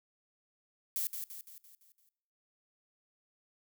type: noise with echo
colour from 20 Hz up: violet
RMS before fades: -34 dBFS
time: 0.96-1.07 s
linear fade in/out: 0 ms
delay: 170 ms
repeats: 6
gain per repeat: -6 dB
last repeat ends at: 2.09 s
effects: noise-tail reverb RT60 0.9 s tail -22 dB re dry